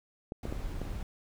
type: clicks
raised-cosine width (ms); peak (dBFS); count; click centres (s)
2; -23; 4; 0.321 / 0.454 / 0.525 / 0.816
type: noise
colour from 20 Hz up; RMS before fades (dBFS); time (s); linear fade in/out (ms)
brown; -37; 0.43-1.03; 2
effects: none